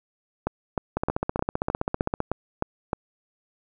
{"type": "two click trains", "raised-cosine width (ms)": 1, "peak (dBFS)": [-10, -10], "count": [20, 9], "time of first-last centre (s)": [[0.97, 2.204], [0.47, 2.932]], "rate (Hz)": [15.4, 3.25], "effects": []}